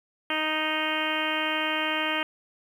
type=harmonic tone; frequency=311.1 Hz; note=D#4; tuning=in tune; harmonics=1 / 2 / 3 / 4 / 5 / 6 / 7 / 8 / 9 / 10; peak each=-34 / -34 / -34 / -34 / -34 / -34 / -34 / -34 / -34 / -34 dBFS; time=0.3-2.23 s; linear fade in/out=2 ms; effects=9-bit